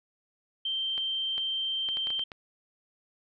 sine tone, 3136 Hz, G7, in tune, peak -28 dBFS, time 0.65-2.24 s, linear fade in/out 5 ms
clicks, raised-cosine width 0.3 ms, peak -25 dBFS, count 8, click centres 0.979 / 1.38 / 1.888 / 1.971 / 2.071 / 2.104 / 2.194 / 2.318 s
effects none

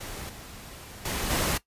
pink noise with level steps, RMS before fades -38 / -44 / -30 / -26 dBFS, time 0-1.58 s, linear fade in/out 10 ms, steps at 0.29 / 1.05 / 1.3 s, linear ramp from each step 5 ms, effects noise-tail reverb RT60 0.1 s tail -17 dB re dry + resampled to 32000 Hz

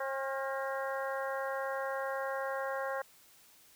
harmonic tone with a mistuned harmonic, 269.2 Hz, C4, 49 cents sharp, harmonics 2 / 3 / 4 / 5 / 6 / 7, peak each -36 / -41 / -41 / -44 / -43 / -46 dBFS, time 0-3.02 s, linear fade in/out 5 ms, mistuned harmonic 5, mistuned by +56 cents, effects white hiss -61 dBFS RMS until 3.75 s

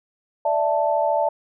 sine chord, D suspended second, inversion none, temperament just, 587.3 / 660.7 / 881 Hz, D5 / E5 / A5, 0 / +4 / +2 cents, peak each -22 dBFS, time 0.45-1.29 s, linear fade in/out 5 ms, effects none

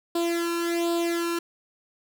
sawtooth tone with flanger, 340 Hz, F4, 46 cents flat, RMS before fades -26 dBFS, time 0.15-1.39 s, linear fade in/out 5 ms, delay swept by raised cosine 0.24 to 0.75 ms, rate 1.3 Hz, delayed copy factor +0.8, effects none

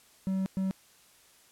triangle tone bursts at uneven times, 190.6 Hz, G3, 48 cents flat, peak -25 dBFS, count 2, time 0.27-0.46 / 0.57-0.71 s, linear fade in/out 0 ms, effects white hiss -60 dBFS RMS until 1.51 s + low-pass 12000 Hz 12 dB/octave

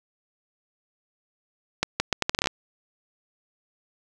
accelerating click train, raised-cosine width 0.2 ms, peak -4 dBFS, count 11, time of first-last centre 1.83-2.472 s, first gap 170 ms, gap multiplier 0.75, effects none

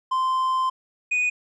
triangle tone pair in turn, 1039 / 2478 Hz, C6 / D#7, -12 / -8 cents, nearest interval octave + minor third, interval 1504 cents, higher second, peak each -18 / -18 dBFS, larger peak neither, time 0.11-0.7 / 1.11-1.3 s, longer first, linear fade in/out 10 ms, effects resampled to 24000 Hz

